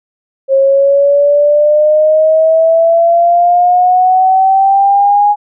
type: exponential sweep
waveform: sine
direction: up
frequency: 537 to 830.6 Hz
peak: -5 dBFS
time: 0.48-5.36 s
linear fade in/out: 50 ms
effects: none